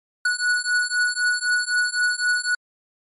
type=beating tone pair; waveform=square; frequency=1467 / 1470.9 Hz; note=F#6 / F#6; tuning=-15 / -11 cents; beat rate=3.9 Hz; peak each=-23 dBFS; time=0.25-2.55 s; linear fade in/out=5 ms; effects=MP3 48 kbps